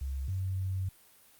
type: tone pair in turn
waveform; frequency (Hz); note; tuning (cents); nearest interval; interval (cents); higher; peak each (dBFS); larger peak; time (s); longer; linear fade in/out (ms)
sine; 67.5 / 94.35; C#2 / F#2; -45 / +34; tritone; 579; second; -32 / -30; second; 0.01-0.28 / 0.28-0.89; second; 5
effects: white hiss -60 dBFS RMS until 1.39 s + Opus 48 kbps